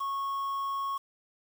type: tone with quantisation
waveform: triangle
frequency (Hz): 1100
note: C#6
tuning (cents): -14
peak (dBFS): -28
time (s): 0-0.98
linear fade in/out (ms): 10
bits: 8
effects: none